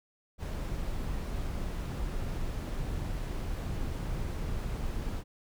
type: noise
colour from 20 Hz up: brown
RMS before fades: -34 dBFS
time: 0.38-5.24 s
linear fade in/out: 50 ms
effects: none